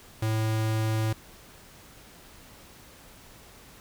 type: tone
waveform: square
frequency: 110 Hz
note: A2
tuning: in tune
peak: -25 dBFS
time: 0.22-1.13 s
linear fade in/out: 5 ms
effects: pink hiss -51 dBFS RMS until 3.8 s